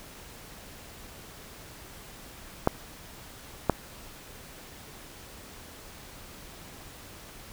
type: clicks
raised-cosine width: 1 ms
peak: -6 dBFS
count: 2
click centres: 2.674 / 3.697 s
effects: pink hiss -47 dBFS RMS until 7.52 s